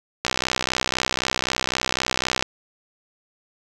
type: click train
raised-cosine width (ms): 0.2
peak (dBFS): -3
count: 140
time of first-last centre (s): 0.25-2.425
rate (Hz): 63.9
effects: none